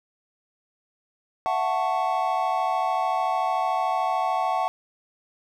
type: chord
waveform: triangle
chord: F# minor seventh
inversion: third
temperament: equal with one note detuned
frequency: 666.5 / 740 / 880 / 1108.7 Hz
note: E5 / F#5 / A5 / C#6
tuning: +19 / 0 / 0 / 0 cents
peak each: -28 / -23 / -26 / -27 dBFS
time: 1.46-4.68 s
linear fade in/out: 0 ms
effects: none